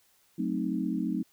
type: chord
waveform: sine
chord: F# diminished seventh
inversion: none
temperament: equal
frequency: 185 / 220 / 261.6 / 311.1 Hz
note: F#3 / A3 / C4 / Eb4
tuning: 0 / 0 / 0 / 0 cents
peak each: -33 dBFS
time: 0.38-1.23 s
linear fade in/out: 10 ms
effects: white hiss -66 dBFS RMS until 1.32 s